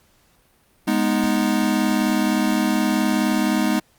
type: chord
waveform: square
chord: G# minor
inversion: none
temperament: equal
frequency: 207.7 / 246.9 / 311.1 Hz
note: G#3 / B3 / D#4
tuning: 0 / 0 / 0 cents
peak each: -22 / -23 / -23 dBFS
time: 0.87-3.8 s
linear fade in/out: 10 ms
effects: pink hiss -59 dBFS RMS until 3.98 s + Opus 48 kbps